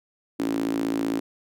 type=tone with high-pass filter; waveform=sawtooth; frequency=55.5 Hz; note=A1; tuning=16 cents sharp; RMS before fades=-26 dBFS; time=0.39-1.2 s; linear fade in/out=10 ms; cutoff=290 Hz; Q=7.4; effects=none